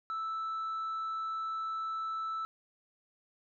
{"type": "tone with tanh clipping", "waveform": "sine", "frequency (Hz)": 1317, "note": "E6", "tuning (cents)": -2, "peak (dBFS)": -34, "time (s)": [0.1, 2.45], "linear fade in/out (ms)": 0, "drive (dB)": 1, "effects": []}